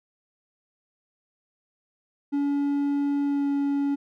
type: tone with pitch glide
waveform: triangle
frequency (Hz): 284.2 to 281.9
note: C#4 to C#4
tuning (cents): +43 to +29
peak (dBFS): -20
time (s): 2.32-3.96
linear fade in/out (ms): 20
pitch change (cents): -14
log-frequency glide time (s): 3.24-3.48
effects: none